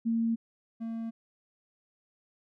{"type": "tone pair in turn", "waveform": ["sine", "triangle"], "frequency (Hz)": [228.6, 227.3], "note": ["A#3", "A#3"], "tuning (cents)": [-34, -43], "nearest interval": "unison", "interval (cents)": 9, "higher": "first", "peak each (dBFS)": [-25, -31], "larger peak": "first", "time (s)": [[0.05, 0.36], [0.8, 1.11]], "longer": "neither", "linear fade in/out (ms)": 20, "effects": []}